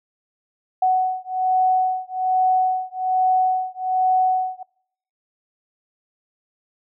sine beating tone pair, 744 / 745.2 Hz, F#5 / F#5, +9 / +12 cents, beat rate 1.2 Hz, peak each -20 dBFS, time 0.82-4.63 s, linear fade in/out 5 ms, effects noise-tail reverb RT60 0.7 s tail -26 dB re dry

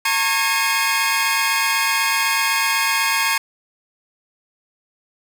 sawtooth tone cluster, 908 / 1098 / 1639 / 2148 / 2511 Hz, A#5 / C#6 / G#6 / C7 / D#7, -46 / -17 / -23 / +45 / +15 cents, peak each -20 dBFS, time 0.05-3.38 s, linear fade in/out 5 ms, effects none

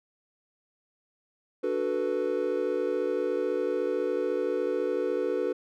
triangle chord, B minor seventh, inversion first, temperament equal, 293.7 / 370 / 440 / 493.9 Hz, D4 / F#4 / A4 / B4, 0 / 0 / 0 / 0 cents, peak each -33 / -29 / -29 / -28 dBFS, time 1.63-5.53 s, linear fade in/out 10 ms, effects none

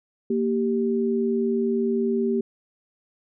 sine tone pair together, 232.3 / 391.3 Hz, A#3 / G4, -6 / -3 cents, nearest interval major sixth, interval 903 cents, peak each -23 dBFS, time 0.3-2.41 s, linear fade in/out 5 ms, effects none

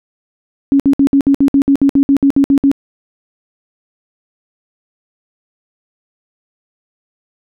sine tone bursts, 277.2 Hz, C#4, in tune, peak -6 dBFS, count 15, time 0.72-2.715 s, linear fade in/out 0 ms, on 77 ms, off 60 ms, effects none

